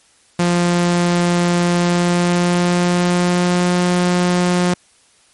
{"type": "tone with pitch glide", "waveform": "sawtooth", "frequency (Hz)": [174.61, 178.18], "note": ["F3", "F3"], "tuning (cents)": [0, 35], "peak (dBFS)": -9, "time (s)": [0.39, 4.74], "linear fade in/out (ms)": 5, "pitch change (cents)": 35, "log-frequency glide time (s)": [1.78, 3.76], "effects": ["white hiss -53 dBFS RMS until 5.33 s", "MP3 48 kbps"]}